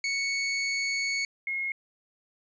sawtooth / sine tone pair in turn, 2218 / 2159 Hz, C#7 / C#7, 0 / -46 cents, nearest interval unison, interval 46 cents, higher first, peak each -23 / -28 dBFS, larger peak first, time 0.04-1.25 / 1.47-1.72 s, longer first, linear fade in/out 2 ms, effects resampled to 16000 Hz

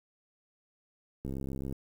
click train, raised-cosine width 3 ms, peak -25 dBFS, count 33, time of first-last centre 1.25-1.725 s, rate 67.3 Hz, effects 9-bit

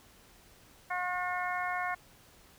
harmonic tone, 360.5 Hz, F#4, 45 cents flat, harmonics 2 / 3 / 4 / 5 / 6, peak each -35 / -37 / -38 / -39 / -40 dBFS, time 0.9-1.95 s, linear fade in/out 10 ms, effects pink hiss -59 dBFS RMS until 2.58 s

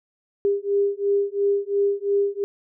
sine beating tone pair, 400.4 / 403.3 Hz, G4 / G4, +37 / +49 cents, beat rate 2.9 Hz, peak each -22 dBFS, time 0.45-2.44 s, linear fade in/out 0 ms, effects none

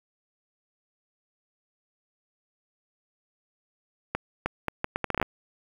accelerating click train, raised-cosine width 0.5 ms, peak -11 dBFS, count 12, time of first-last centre 4.15-5.227 s, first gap 310 ms, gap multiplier 0.72, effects 7-bit

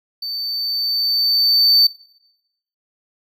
triangle tone with level ramp, 4557 Hz, C#8, 47 cents sharp, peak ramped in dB -23 to -8 dBFS, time 0.22-1.87 s, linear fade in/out 5 ms, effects noise-tail reverb RT60 0.9 s tail -20 dB re dry

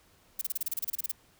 violet noise bursts, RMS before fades -31 dBFS, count 14, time 0.39-1.116 s, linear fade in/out 5 ms, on 24 ms, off 30 ms, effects pink hiss -63 dBFS RMS until 1.39 s

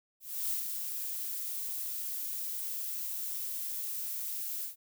violet noise with ADSR envelope, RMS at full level -32 dBFS, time 0.2-4.76 s, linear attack 300 ms, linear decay 140 ms, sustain -5 dB, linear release 120 ms, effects none

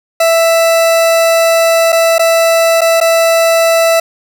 40% pulse tone with dropouts, 661 Hz, E5, 5 cents sharp, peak -6 dBFS, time 0.2-4 s, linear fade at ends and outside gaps 5 ms, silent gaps 1.922-1.926 / 2.183-2.193 / 2.809-2.815 / 3.003-3.011 s, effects none

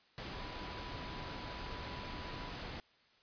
sine tone in noise, 987.8 Hz, B5, in tune, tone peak -51 dBFS, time 0.33-2.51 s, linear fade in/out 0 ms, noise pink, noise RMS -44 dBFS, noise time 0.18-2.8 s, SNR -10 dB, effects white hiss -68 dBFS RMS until 3.22 s + resampled to 11025 Hz

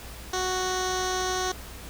15% pulse tone with low-pass filter, 370 Hz, F#4, in tune, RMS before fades -28 dBFS, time 0.33-1.52 s, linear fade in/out 5 ms, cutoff 5900 Hz, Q 3.1, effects added 60 Hz sine -43 dBFS peak until 1.89 s + pink hiss -43 dBFS RMS until 1.89 s

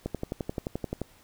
click train, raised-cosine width 2 ms, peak -17 dBFS, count 12, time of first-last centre 0.06-1.017 s, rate 11.5 Hz, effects pink hiss -58 dBFS RMS until 1.23 s

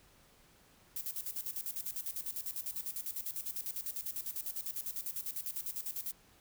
violet noise with tremolo, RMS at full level -38 dBFS, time 0.96-6.12 s, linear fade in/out 2 ms, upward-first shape square, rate 10 Hz, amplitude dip 75%, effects pink hiss -64 dBFS RMS until 6.4 s

